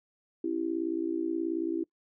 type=tone with amplitude modulation; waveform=sine; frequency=329.8 Hz; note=E4; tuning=1 cent sharp; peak=-24 dBFS; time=0.44-1.84 s; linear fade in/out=5 ms; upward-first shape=sine; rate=58.6 Hz; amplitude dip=90%; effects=noise-tail reverb RT60 0.1 s tail -23 dB re dry